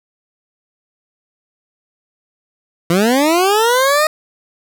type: linear sweep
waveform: 20% pulse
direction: up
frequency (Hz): 162.7 to 627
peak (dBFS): -6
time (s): 2.9-4.07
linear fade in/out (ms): 2
effects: none